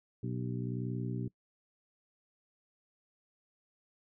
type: harmonic tone with a mistuned harmonic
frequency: 61.1 Hz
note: B1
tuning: 18 cents flat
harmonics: 2 / 3 / 4 / 5 / 6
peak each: -36 / -40 / -42 / -44 / -46 dBFS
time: 0.23-1.28 s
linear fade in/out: 5 ms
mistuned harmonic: 6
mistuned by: +95 cents
effects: noise-tail reverb RT60 0.1 s tail -23 dB re dry